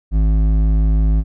triangle tone with hard clipping, 53 Hz, G#1, 36 cents sharp, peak -13 dBFS, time 0.11-1.24 s, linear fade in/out 50 ms, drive 13 dB, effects none

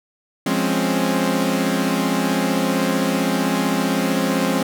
sawtooth chord, Db major seventh, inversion first, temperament equal, 174.61 / 207.7 / 261.6 / 277.2 Hz, F3 / Ab3 / C4 / Db4, 0 / 0 / 0 / 0 cents, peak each -20 / -19 / -18 / -21 dBFS, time 0.46-4.63 s, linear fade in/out 5 ms, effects none

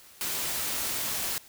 white noise, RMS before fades -31 dBFS, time 0.21-1.38 s, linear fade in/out 0 ms, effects white hiss -53 dBFS RMS until 1.48 s

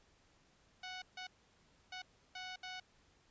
10% pulse tone bursts at uneven times, 740 Hz, F#5, in tune, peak -36 dBFS, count 5, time 0.83-1.02 / 1.17-1.27 / 1.92-2.02 / 2.35-2.56 / 2.63-2.8 s, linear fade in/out 5 ms, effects pink hiss -70 dBFS RMS until 3.3 s + resampled to 16000 Hz

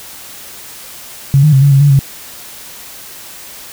sine tone with pitch steps, 138.2 / 152.1 / 134.2 / 141.7 / 136.8 / 144 / 137 Hz, C#3 / D#3 / C3 / C#3 / C#3 / D3 / C#3, -5 / -39 / +44 / +38 / -23 / -34 / -20 cents, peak -4 dBFS, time 1.34-1.991 s, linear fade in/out 0 ms, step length 93 ms, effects white hiss -32 dBFS RMS until 3.72 s

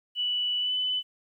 sine tone with pitch glide, 2960 to 3005 Hz, F#7 to F#7, 0 to +26 cents, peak -25 dBFS, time 0.15-1.03 s, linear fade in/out 50 ms, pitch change +26 cents, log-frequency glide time 0.59-0.74 s, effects 11-bit

